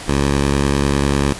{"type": "tone", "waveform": "10% pulse", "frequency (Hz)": 70.1, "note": "C#2", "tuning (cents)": 20, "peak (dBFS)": -6, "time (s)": [0.08, 1.33], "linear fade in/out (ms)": 5, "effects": ["pink hiss -31 dBFS RMS until 1.39 s", "resampled to 24000 Hz"]}